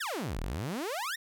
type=exponential two-way sweep; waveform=sawtooth; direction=down then up; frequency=1934 to 34.65 to 1934 Hz; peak=-29 dBFS; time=0-1.16 s; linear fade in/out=10 ms; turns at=0.4 s; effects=none